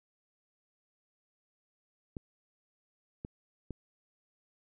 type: clicks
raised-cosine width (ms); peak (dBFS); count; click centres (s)
3; -26; 3; 2.168 / 3.249 / 3.707
effects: none